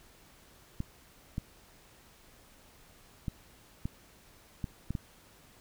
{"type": "clicks", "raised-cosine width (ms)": 5, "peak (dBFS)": -21, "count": 7, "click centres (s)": [0.804, 1.381, 3.282, 3.855, 4.642, 4.906, 4.952], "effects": ["pink hiss -59 dBFS RMS until 5.6 s"]}